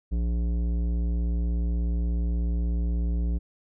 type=tone with tanh clipping; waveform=sine; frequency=58.27 Hz; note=A#1; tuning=in tune; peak=-25 dBFS; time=0.11-3.39 s; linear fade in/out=20 ms; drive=13 dB; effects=none